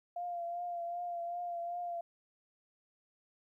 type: tone with vibrato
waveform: sine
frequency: 695 Hz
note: F5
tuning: 9 cents flat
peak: -36 dBFS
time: 0.16-2.01 s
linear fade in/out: 5 ms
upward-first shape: triangle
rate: 2.6 Hz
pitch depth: 35 cents each way
effects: 13-bit